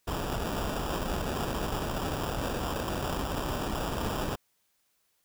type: noise with sample-and-hold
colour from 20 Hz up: pink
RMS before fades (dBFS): -32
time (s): 0.07-4.36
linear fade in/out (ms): 10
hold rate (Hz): 2100
effects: white hiss -73 dBFS RMS until 5.24 s